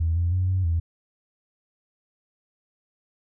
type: tone with pitch steps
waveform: sine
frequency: 81.9 / 86 / 91.8 / 93.3 / 83.3 Hz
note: E2 / F2 / F#2 / F#2 / E2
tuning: -11 / -26 / -13 / +15 / +19 cents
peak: -19 dBFS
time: 0-0.8 s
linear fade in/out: 10 ms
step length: 160 ms
effects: tanh soft clip ceiling -15 dBFS